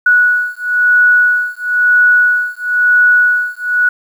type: beating tone pair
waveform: sine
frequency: 1468 / 1469 Hz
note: F#6 / F#6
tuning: -14 / -13 cents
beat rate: 1 Hz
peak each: -11 dBFS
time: 0.06-3.89 s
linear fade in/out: 5 ms
effects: 7-bit